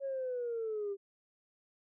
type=linear sweep; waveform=sine; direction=down; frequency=554.4 to 392 Hz; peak=-33 dBFS; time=0-0.97 s; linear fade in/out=50 ms; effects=tanh soft clip ceiling -30 dBFS